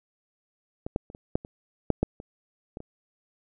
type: clicks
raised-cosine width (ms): 2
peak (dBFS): -19 / -12 / -30 / -29 / -10 / -27 / -7 / -9 / -27 / -23 / -27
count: 11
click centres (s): 0.865 / 0.961 / 1.101 / 1.149 / 1.355 / 1.449 / 1.903 / 2.03 / 2.201 / 2.771 / 2.804
effects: none